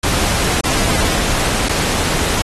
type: noise with dropouts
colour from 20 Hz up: pink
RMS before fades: -17 dBFS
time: 0.03-2.42 s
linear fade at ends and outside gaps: 5 ms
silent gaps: 0.61-0.637 / 1.687-1.692 s
effects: low-pass 12000 Hz 12 dB/octave + AAC 32 kbps